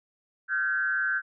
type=tone with frequency modulation; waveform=sine; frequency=1538 Hz; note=G6; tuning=33 cents flat; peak=-24 dBFS; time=0.48-1.22 s; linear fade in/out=50 ms; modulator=142 Hz; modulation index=0.82; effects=none